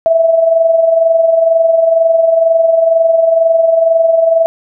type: tone with amplitude modulation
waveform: sine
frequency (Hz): 658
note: E5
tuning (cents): -3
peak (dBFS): -4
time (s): 0.06-4.46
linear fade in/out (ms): 0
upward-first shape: sine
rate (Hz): 22.1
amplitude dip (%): 55
effects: none